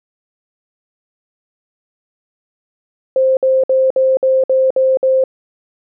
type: tone bursts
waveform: sine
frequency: 525 Hz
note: C5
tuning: 6 cents sharp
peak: -9 dBFS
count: 8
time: 3.16-5.239 s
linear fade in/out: 2 ms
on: 210 ms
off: 57 ms
effects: none